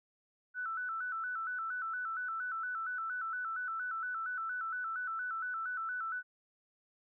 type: tone with vibrato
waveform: sine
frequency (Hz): 1406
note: F6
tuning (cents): +11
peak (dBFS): -35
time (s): 0.54-6.23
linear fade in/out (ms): 50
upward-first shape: square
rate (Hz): 4.3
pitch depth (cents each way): 100
effects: none